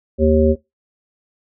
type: harmonic tone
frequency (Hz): 77.78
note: D#2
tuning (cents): 0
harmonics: 1 / 3 / 5 / 7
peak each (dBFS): -16 / -16 / -16 / -16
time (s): 0.18-0.56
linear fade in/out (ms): 50
effects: noise-tail reverb RT60 0.2 s tail -22 dB re dry